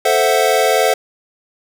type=chord; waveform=square; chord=F# half-diminished seventh; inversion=first; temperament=equal; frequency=440 / 523.3 / 659.3 / 740 Hz; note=A4 / C5 / E5 / F#5; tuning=0 / 0 / 0 / 0 cents; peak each=-18 dBFS; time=0.05-0.94 s; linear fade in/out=5 ms; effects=none